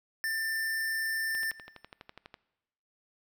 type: tone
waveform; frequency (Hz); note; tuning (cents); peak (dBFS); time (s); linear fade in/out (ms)
square; 1786; A6; +25; -30; 0.24-1.51; 0
type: click train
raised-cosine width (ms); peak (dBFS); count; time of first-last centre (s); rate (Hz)
0.3; -29; 13; 1.35-2.342; 12.1
effects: noise-tail reverb RT60 1.0 s tail -20 dB re dry